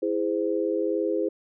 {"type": "chord", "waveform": "sine", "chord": "E augmented", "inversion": "none", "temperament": "just", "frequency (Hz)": [329.6, 412, 515], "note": ["E4", "G#4", "B#4"], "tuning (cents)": [0, -14, -28], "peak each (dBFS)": [-27, -27, -28], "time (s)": [0.02, 1.29], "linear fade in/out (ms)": 10, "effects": []}